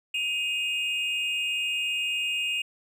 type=tone pair together; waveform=triangle; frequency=2515 / 2823 Hz; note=D#7 / F7; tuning=+18 / +18 cents; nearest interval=major second; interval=200 cents; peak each=-27 dBFS; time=0.14-2.62 s; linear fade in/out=5 ms; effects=none